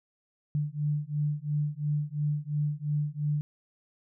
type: beating tone pair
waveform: sine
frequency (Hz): 146.83 / 149.73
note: D3 / D3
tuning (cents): 0 / +34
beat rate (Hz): 2.9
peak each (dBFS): -30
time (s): 0.55-3.41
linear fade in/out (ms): 0
effects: none